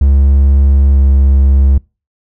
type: tone with pitch glide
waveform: triangle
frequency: 69.1 to 68.15 Hz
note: C#2 to C#2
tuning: -5 to -29 cents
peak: -3 dBFS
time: 0.01-1.78 s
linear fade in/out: 5 ms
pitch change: -24 cents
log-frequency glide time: 0.93-0.98 s
effects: noise-tail reverb RT60 0.3 s tail -25 dB re dry